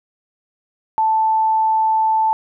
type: tone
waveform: sine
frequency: 880 Hz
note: A5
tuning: in tune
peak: -13 dBFS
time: 0.98-2.33 s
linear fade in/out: 0 ms
effects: none